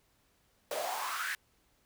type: noise with high-pass filter sweep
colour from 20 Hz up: pink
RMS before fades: -36 dBFS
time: 0.71-1.35 s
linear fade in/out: 2 ms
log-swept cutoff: 520 to 1800 Hz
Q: 6.8
effects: pink hiss -71 dBFS RMS until 1.85 s